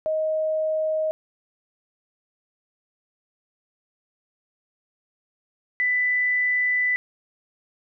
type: tone pair in turn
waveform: sine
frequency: 627 / 1990.6 Hz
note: D#5 / B6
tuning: +13 / +13 cents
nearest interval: octave + minor sixth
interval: 2000 cents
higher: second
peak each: -21 / -19 dBFS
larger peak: second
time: 0.06-1.11 / 5.8-6.96 s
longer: second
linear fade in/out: 0 ms
effects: none